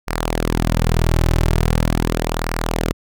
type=tone with flanger; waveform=sawtooth; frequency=40.68 Hz; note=E1; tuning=22 cents flat; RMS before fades=-18 dBFS; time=0.07-2.93 s; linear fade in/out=20 ms; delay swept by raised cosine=0.28 to 4.28 ms; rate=0.41 Hz; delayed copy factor=-0.6; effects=none